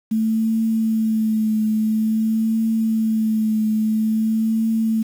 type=tone with vibrato; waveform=sine; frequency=220 Hz; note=A3; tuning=in tune; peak=-16 dBFS; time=0.11-5.03 s; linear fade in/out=10 ms; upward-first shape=triangle; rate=0.49 Hz; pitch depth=31 cents each way; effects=7-bit